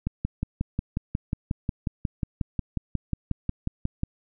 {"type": "click train", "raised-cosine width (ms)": 5, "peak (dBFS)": -13, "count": 23, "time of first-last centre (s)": [0.07, 4.034], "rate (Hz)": 5.55, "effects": []}